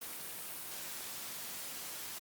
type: noise with amplitude modulation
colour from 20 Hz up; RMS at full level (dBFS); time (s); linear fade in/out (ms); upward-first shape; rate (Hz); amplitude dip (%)
white; -42; 0.01-2.19; 10; sine; 260; 35
effects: high-pass 100 Hz 12 dB/octave + Opus 32 kbps